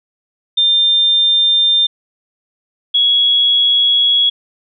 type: tone pair in turn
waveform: sine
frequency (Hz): 3600 / 3341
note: A7 / G#7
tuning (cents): +39 / +10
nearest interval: minor second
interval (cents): 129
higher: first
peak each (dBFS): -9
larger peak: neither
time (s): 0.57-1.87 / 2.94-4.3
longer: second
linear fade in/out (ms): 10
effects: none